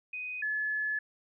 sine tone pair in turn, 2498 / 1716.3 Hz, D#7 / A6, +6 / -44 cents, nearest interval tritone, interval 650 cents, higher first, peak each -35 / -29 dBFS, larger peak second, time 0.13-0.42 / 0.42-0.99 s, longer second, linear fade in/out 5 ms, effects none

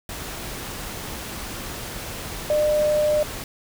sine tone in noise, 602 Hz, D5, 43 cents sharp, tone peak -17 dBFS, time 2.5-3.23 s, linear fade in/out 2 ms, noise pink, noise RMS -33 dBFS, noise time 0.09-3.44 s, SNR +13 dB, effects none

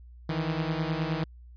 sawtooth beating tone pair, 155.56 / 165.16 Hz, D#3 / E3, 0 / +4 cents, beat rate 9.6 Hz, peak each -26 / -27 dBFS, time 0.29-1.24 s, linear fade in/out 5 ms, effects added 60 Hz sine -46 dBFS peak until 1.56 s + resampled to 11025 Hz

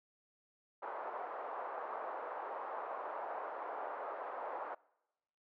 white band-pass noise, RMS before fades -43 dBFS, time 0.82-4.75 s, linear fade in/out 10 ms, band 490 to 1100 Hz, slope 24 dB/octave, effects noise-tail reverb RT60 1.0 s tail -25 dB re dry

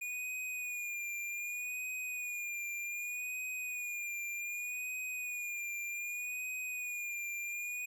square tone with vibrato, 2444 Hz, D#7, 32 cents flat, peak -38 dBFS, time 0.01-7.86 s, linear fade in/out 10 ms, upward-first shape sine, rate 0.65 Hz, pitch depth 44 cents each way, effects 13-bit

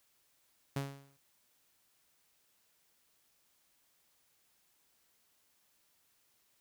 sawtooth tone with exponential decay, 138.59 Hz, C#3, in tune, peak -28 dBFS, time 0.76-1.17 s, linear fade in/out 5 ms, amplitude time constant 87 ms, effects white hiss -73 dBFS RMS until 6.6 s

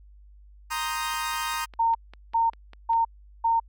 sawtooth chord, C minor seventh, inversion third, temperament equal, 932.3 / 1046.5 / 1244.5 / 1568 Hz, Bb5 / C6 / Eb6 / G6, 0 / 0 / 0 / 0 cents, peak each -27 / -32 / -28 / -33 dBFS, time 0.7-1.66 s, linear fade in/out 20 ms
click train, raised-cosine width 0.3 ms, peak -29 dBFS, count 10, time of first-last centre 1.14-2.933 s, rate 5.02 Hz
sine tone bursts, 916 Hz, A#5, 31 cents flat, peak -19 dBFS, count 4, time 1.79-3.6 s, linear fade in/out 10 ms, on 160 ms, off 390 ms
effects added 50 Hz sine -48 dBFS peak until 3.68 s

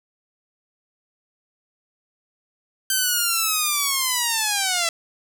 5% pulse linear sweep, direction down, 1557 to 660 Hz, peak -8 dBFS, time 2.9-4.89 s, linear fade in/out 2 ms, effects none

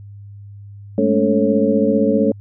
sine tone cluster, 206.6 / 221.9 / 284.8 / 440.7 / 548 Hz, G#3 / A3 / C#4 / A4 / C#5, -9 / +15 / +47 / +3 / -20 cents, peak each -19 dBFS, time 0.98-2.32 s, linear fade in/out 2 ms, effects added 101 Hz sine -34 dBFS peak until 2.4 s

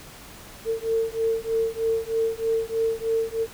sine beating tone pair, 449.9 / 453.1 Hz, A4 / A#4, +39 / -49 cents, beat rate 3.2 Hz, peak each -25 dBFS, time 0.65-3.47 s, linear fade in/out 50 ms, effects pink hiss -44 dBFS RMS until 3.53 s

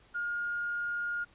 sine tone with quantisation, 1422 Hz, F6, 31 cents sharp, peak -31 dBFS, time 0.14-1.25 s, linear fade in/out 20 ms, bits 9, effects pink hiss -62 dBFS RMS until 1.34 s + resampled to 8000 Hz

